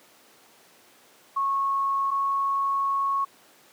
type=tone pair in turn; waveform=sine; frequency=1098 / 1102.1 Hz; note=C#6 / C#6; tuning=-17 / -10 cents; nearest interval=unison; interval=7 cents; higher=second; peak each=-22 dBFS; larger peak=neither; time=1.36-2.11 / 2.11-3.25 s; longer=second; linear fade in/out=10 ms; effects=pink hiss -55 dBFS RMS until 3.72 s + high-pass 300 Hz 12 dB/octave